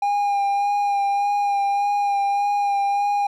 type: tone with vibrato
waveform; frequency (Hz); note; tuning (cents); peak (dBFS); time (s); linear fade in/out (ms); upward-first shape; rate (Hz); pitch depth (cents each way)
triangle; 808; G#5; -48; -16; 0.02-3.27; 5; sine; 1.7; 19
effects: none